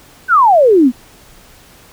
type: exponential sweep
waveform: sine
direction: down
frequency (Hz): 1569 to 229.1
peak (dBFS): -5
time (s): 0.28-0.92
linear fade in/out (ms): 50
effects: pink hiss -43 dBFS RMS until 1.92 s